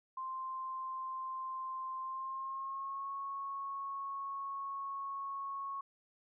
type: tone with pitch glide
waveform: sine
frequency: 1046.5 to 1101.1 Hz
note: C6 to C#6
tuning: 0 to -12 cents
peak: -38 dBFS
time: 0.17-5.81 s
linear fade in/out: 5 ms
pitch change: +88 cents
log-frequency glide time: 2-3.11 s
effects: none